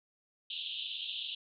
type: band-pass noise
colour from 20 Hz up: white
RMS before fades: -40 dBFS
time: 0.5-1.35 s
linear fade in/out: 5 ms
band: 2800 to 3800 Hz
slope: 96 dB/octave
effects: none